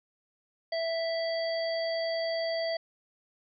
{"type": "harmonic tone", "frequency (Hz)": 659.3, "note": "E5", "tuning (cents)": 0, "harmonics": [1, 3, 5, 7], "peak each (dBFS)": [-29, -39, -45, -38], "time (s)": [0.72, 2.77], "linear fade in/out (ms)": 5, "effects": []}